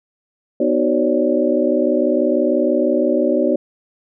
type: tone cluster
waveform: sine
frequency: 247.5 / 308 / 374.1 / 544 / 584 Hz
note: B3 / D#4 / F#4 / C#5 / D5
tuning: +4 / -17 / +19 / -33 / -10 cents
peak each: -20 dBFS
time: 0.6-3.56 s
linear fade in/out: 5 ms
effects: none